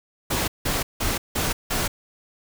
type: noise bursts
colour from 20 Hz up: pink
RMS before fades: -24 dBFS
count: 5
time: 0.3-1.88 s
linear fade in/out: 10 ms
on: 180 ms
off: 170 ms
effects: none